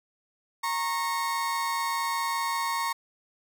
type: tone pair together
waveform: 35% pulse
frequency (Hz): 929 / 1094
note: A#5 / C#6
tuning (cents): -6 / -23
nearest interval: minor third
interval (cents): 283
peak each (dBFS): -28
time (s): 0.63-2.93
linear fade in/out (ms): 10
effects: none